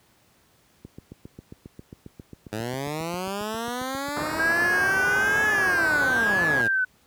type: click train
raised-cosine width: 3 ms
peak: -26 dBFS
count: 29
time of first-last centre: 0.85-4.624 s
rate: 7.42 Hz
type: linear two-way sweep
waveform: 10% pulse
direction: up then down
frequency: 104 to 440 to 104 Hz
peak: -20 dBFS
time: 2.52-6.68 s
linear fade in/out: 10 ms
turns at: 5.42 s
type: low-pass noise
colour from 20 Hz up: white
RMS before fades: -32 dBFS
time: 4.16-6.62 s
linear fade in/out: 10 ms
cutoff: 1500 Hz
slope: 24 dB/octave
type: tone with vibrato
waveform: sine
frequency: 1596 Hz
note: G6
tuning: 31 cents sharp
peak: -20 dBFS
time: 4.39-6.85 s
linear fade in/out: 10 ms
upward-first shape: triangle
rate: 1.1 Hz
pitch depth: 140 cents each way
effects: pink hiss -61 dBFS RMS until 7.06 s + high-pass 60 Hz 12 dB/octave